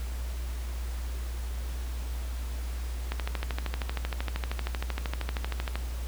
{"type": "click train", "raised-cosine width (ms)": 0.3, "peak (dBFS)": -16, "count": 35, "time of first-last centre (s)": [3.12, 5.756], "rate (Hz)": 12.9, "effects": ["added 60 Hz sine -31 dBFS peak until 6.07 s", "pink hiss -46 dBFS RMS until 6.07 s"]}